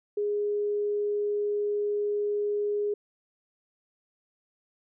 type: tone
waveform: sine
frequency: 413.4 Hz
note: G#4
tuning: 8 cents flat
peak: -25 dBFS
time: 0.17-2.94 s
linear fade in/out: 5 ms
effects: none